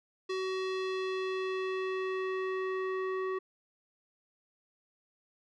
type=tone with low-pass filter sweep; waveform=square; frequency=376.8 Hz; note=F#4; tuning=32 cents sharp; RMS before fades=-34 dBFS; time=0.29-3.39 s; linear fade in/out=10 ms; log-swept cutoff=4400 to 1600 Hz; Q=1.5; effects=none